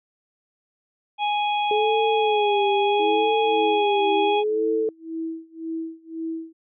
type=harmonic tone; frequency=830.6 Hz; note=G#5; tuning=in tune; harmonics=1 / 3 / 4; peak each=-21 / -30 / -31 dBFS; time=1.18-4.44 s; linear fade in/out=50 ms
type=tone with vibrato; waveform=sine; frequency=420 Hz; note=G#4; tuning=19 cents sharp; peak=-20 dBFS; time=1.71-4.89 s; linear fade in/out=2 ms; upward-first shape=sine; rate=0.74 Hz; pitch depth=95 cents each way
type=tone with tremolo; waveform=sine; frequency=325.4 Hz; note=E4; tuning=22 cents flat; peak=-25 dBFS; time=2.99-6.53 s; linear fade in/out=10 ms; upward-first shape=sine; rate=1.9 Hz; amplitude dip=95%
effects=none